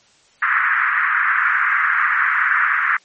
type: band-pass noise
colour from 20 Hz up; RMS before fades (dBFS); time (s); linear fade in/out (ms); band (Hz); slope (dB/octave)
white; -17; 0.42-2.97; 5; 1200 to 1900; 48
effects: white hiss -54 dBFS RMS until 3.04 s + MP3 32 kbps